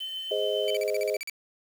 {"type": "tone with tremolo", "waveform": "sine", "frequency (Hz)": 3061, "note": "G7", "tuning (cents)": -42, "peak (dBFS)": -31, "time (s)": [0, 0.77], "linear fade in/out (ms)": 10, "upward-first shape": "sine", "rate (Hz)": 7.3, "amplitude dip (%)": 30}
{"type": "chord", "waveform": "sine", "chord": "Ab major", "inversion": "none", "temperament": "just", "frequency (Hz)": [415.3, 519.1, 623], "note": ["Ab4", "C5", "Eb5"], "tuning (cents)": [0, -14, 2], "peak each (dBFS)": [-29, -31, -29], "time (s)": [0.31, 1.17], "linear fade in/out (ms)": 5}
{"type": "tone bursts", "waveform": "sawtooth", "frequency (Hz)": 2311, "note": "D7", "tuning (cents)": -28, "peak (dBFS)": -30, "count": 10, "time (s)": [0.68, 1.297], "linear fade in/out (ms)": 0, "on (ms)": 23, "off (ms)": 43}
{"effects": ["8-bit"]}